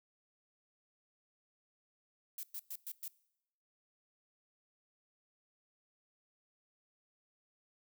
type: noise bursts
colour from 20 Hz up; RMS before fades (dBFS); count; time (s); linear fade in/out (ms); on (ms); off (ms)
violet; -43; 5; 2.38-3.08; 2; 52; 110
effects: noise-tail reverb RT60 0.8 s tail -22 dB re dry